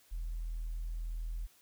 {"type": "tone", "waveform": "sine", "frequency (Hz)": 40.82, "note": "E1", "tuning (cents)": -16, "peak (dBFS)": -34, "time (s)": [0.11, 1.47], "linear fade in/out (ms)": 20, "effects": ["tanh soft clip ceiling -32 dBFS", "white hiss -65 dBFS RMS until 1.61 s"]}